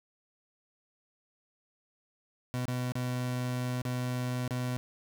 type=tone with dropouts; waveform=30% pulse; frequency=125.1 Hz; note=B2; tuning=23 cents sharp; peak=-28 dBFS; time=2.54-4.77 s; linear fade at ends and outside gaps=0 ms; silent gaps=2.654-2.68 / 2.921-2.954 / 3.818-3.852 / 4.478-4.508 s; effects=none